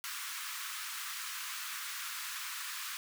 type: high-pass noise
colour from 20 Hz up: pink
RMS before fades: -41 dBFS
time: 0.04-2.97 s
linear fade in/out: 0 ms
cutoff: 1100 Hz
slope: 48 dB/octave
effects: none